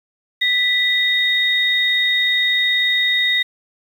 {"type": "tone pair together", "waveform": "sine", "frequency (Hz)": [1975.5, 3719], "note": ["B6", "A#7"], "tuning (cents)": [0, -5], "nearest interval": "major seventh", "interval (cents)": 1095, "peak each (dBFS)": -17, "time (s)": [0.41, 3.43], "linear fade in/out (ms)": 10, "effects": ["7-bit"]}